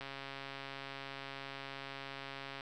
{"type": "click train", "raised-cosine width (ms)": 0.3, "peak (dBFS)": -28, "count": 357, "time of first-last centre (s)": [0.01, 2.609], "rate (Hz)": 137, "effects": []}